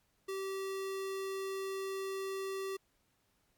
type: tone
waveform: square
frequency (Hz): 386.6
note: G4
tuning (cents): -24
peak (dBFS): -37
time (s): 0.28-2.77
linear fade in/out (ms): 10
effects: pink hiss -75 dBFS RMS until 3.57 s + MP3 96 kbps